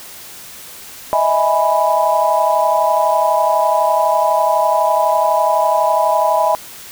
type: chord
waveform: sine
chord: E major seventh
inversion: third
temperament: equal with one note detuned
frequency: 622.3 / 654.3 / 830.6 / 987.8 Hz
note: D#5 / E5 / G#5 / B5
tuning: 0 / -13 / 0 / 0 cents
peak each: -18 / -17 / -17 / -16 dBFS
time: 1.13-6.55 s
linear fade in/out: 0 ms
effects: white hiss -35 dBFS RMS until 6.91 s